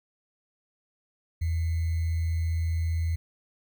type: tone with sample-and-hold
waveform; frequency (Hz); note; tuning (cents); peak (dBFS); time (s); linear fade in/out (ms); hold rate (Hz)
sine; 82.41; E2; 0; -24; 1.41-3.16; 10; 2100
effects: none